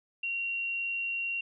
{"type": "tone", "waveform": "sine", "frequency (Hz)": 2751, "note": "F7", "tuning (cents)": -27, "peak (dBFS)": -30, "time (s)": [0.23, 1.41], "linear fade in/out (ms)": 5, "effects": []}